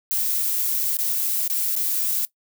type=noise with dropouts; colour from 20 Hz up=violet; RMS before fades=-23 dBFS; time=0.11-2.25 s; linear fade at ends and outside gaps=0 ms; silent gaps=0.968-0.988 / 1.477-1.499 / 1.753-1.764 s; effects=noise-tail reverb RT60 0.1 s tail -19 dB re dry